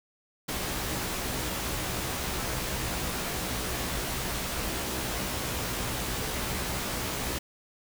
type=noise with comb filter; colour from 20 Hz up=pink; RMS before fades=-32 dBFS; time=0.48-7.39 s; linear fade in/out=10 ms; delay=16 ms; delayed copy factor=+0.6; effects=none